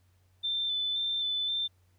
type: tone with vibrato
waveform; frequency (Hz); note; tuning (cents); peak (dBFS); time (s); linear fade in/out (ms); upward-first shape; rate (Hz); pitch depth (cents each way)
sine; 3539; A7; +9; -28; 0.43-1.68; 20; square; 1.9; 15
effects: added 91 Hz sine -63 dBFS peak until 1.98 s + pink hiss -73 dBFS RMS until 1.98 s